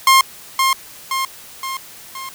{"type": "tone with echo", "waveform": "sawtooth", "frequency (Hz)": 1064, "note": "C6", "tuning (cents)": 29, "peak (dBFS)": -4, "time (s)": [0.07, 0.21], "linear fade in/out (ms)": 2, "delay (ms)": 520, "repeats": 4, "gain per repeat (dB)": -5, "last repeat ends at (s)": 2.29, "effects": ["white hiss -39 dBFS RMS until 2.34 s"]}